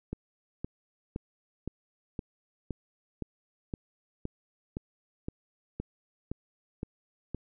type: click train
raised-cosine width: 3 ms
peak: -21 dBFS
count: 15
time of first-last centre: 0.13-7.346 s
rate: 1.94 Hz
effects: none